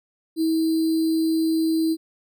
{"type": "tone with sample-and-hold", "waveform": "sine", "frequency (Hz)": 322.2, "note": "E4", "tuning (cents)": -39, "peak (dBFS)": -18, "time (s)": [0.36, 1.97], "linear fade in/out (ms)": 50, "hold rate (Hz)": 4410, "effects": []}